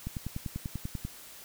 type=click train; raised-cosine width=5 ms; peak=-22 dBFS; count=11; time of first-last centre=0.07-1.05 s; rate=10.2 Hz; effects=white hiss -49 dBFS RMS until 1.44 s